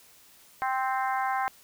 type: harmonic tone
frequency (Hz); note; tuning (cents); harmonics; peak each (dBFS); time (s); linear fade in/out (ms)
261.6; C4; 0; 3 / 4 / 5 / 6 / 7 / 8; -28 / -31 / -37 / -35 / -40 / -41; 0.62-1.48; 0
effects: white hiss -56 dBFS RMS until 1.63 s